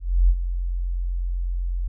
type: tone with ADSR envelope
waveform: sine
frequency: 44 Hz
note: F1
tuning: 14 cents sharp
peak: -11 dBFS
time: 0-1.88 s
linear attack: 290 ms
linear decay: 54 ms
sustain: -11 dB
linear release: 6 ms
effects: none